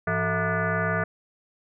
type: tone with frequency modulation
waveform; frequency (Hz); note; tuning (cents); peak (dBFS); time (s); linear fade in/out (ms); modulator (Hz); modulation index
sine; 649; E5; -27; -22; 0.07-1.04; 5; 273; 4.1
effects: none